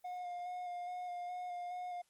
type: tone with vibrato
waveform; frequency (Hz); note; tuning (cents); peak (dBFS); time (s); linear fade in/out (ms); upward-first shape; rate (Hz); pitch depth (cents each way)
triangle; 715; F5; +41; -38; 0.04-2.02; 10; square; 2.4; 16
effects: white hiss -75 dBFS RMS until 2.09 s + Opus 24 kbps